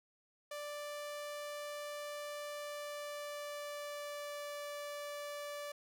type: tone with pitch glide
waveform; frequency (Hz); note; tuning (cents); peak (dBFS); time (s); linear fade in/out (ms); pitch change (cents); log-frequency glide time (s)
sawtooth; 587.3 to 582.2; D5 to D5; 0 to -15; -38; 0.51-5.72; 5; -15; 2.54-4.53
effects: none